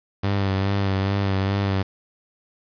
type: tone with vibrato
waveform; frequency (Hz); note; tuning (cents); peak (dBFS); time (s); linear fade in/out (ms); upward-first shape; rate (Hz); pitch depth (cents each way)
sawtooth; 98; G2; 0; -16; 0.23-1.83; 10; sine; 2.4; 37
effects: resampled to 11025 Hz + 7-bit